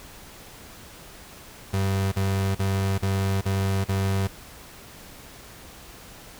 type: tone bursts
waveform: 35% pulse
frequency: 97 Hz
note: G2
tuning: 18 cents flat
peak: -20 dBFS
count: 6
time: 1.73-4.275 s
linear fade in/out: 10 ms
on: 390 ms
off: 41 ms
effects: pink hiss -45 dBFS RMS until 6.39 s